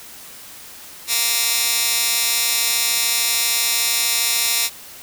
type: tone with high-pass filter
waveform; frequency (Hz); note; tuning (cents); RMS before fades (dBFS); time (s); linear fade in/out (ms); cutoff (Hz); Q
15% pulse; 233.1; A#3; 0; -19; 1.07-4.7; 50; 4100; 0.62
effects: white hiss -39 dBFS RMS until 5.02 s